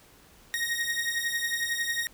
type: beating tone pair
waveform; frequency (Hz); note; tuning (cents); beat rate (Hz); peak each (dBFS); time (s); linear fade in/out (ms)
sawtooth; 1864.7 / 1875.7; A#6 / A#6; 0 / +10; 11; -27; 0.54-2.07; 0
effects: pink hiss -56 dBFS RMS until 2.13 s